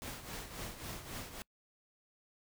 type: noise with tremolo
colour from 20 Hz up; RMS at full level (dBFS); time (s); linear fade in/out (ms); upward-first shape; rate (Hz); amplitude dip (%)
pink; -42; 0.02-1.42; 0; triangle; 3.7; 70
effects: noise-tail reverb RT60 0.1 s tail -26 dB re dry